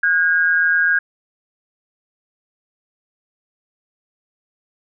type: tone pair together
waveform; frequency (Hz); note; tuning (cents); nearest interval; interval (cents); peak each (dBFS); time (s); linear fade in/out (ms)
sine; 1455 / 1622.8; F#6 / G#6; -29 / -41; major second; 188; -19 / -14; 0.03-0.99; 5
effects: none